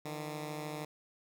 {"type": "beating tone pair", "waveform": "10% pulse", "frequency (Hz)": [151, 164], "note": ["D3", "E3"], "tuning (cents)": [48, -9], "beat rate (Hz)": 13, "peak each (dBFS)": [-31, -39], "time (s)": [0.05, 0.85], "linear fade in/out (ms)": 5, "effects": []}